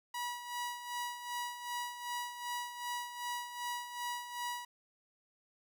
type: tone with tremolo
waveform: sawtooth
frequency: 969 Hz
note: B5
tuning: 33 cents flat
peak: -32 dBFS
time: 0.14-4.65 s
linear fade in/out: 5 ms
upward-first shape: sine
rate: 2.6 Hz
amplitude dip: 65%
effects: none